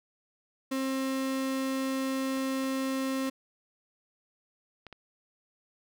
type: tone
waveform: 35% pulse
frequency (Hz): 266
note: C4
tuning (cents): +29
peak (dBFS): -27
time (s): 0.71-3.3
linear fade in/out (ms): 10
type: clicks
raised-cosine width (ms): 0.3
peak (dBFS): -29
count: 5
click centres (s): 2.373 / 2.639 / 3.273 / 4.867 / 4.927
effects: none